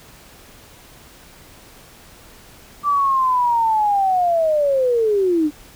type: linear sweep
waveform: sine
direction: down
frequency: 1174.7 to 289.3 Hz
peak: -14 dBFS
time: 2.83-5.51 s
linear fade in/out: 50 ms
effects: pink hiss -45 dBFS RMS until 5.75 s